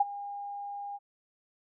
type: tone with ADSR envelope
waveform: sine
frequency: 809 Hz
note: G#5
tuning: 46 cents flat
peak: -18 dBFS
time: 0-0.99 s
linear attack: 6 ms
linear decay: 28 ms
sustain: -18 dB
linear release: 37 ms
effects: none